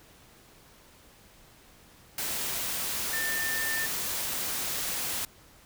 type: tone in noise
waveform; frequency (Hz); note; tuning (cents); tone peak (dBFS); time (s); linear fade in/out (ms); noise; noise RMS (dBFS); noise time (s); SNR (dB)
sine; 1792; A6; +31; -30; 3.13-3.86; 2; white; -32; 2.18-5.25; -1
effects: pink hiss -56 dBFS RMS until 5.65 s